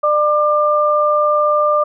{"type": "tone pair together", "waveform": "sine", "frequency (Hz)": [597.7, 1194], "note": ["D5", "D6"], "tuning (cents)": [30, 28], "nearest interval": "octave", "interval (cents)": 1198, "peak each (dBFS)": -14, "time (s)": [0.03, 1.84], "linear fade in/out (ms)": 10, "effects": []}